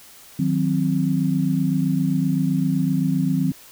sine chord, C diminished, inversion first, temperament equal with one note detuned, 155.56 / 183.3 / 261.6 Hz, Eb3 / Gb3 / C4, 0 / -16 / 0 cents, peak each -22 dBFS, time 0.39-3.52 s, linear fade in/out 5 ms, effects white hiss -46 dBFS RMS until 3.71 s

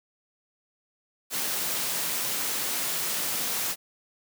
white high-pass noise, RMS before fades -29 dBFS, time 1.3-3.76 s, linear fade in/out 50 ms, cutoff 120 Hz, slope 96 dB/octave, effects none

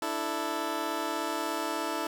15% pulse chord, D suspended second, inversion none, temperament just, 293.7 / 330.4 / 440.5 Hz, D4 / E4 / A4, 0 / +4 / +2 cents, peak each -30 / -27 / -31 dBFS, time 0.02-2.07 s, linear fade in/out 2 ms, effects none

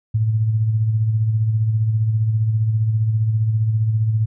sine tone with tremolo, 110 Hz, A2, in tune, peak -13 dBFS, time 0.14-4.26 s, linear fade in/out 10 ms, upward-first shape sine, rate 15 Hz, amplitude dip 45%, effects none

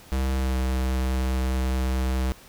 square tone with pitch glide, 65.8 to 64.63 Hz, C2 to C2, +10 to -21 cents, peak -23 dBFS, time 0.12-2.32 s, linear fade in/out 0 ms, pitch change -31 cents, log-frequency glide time 0.37-0.54 s, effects pink hiss -49 dBFS RMS until 2.48 s

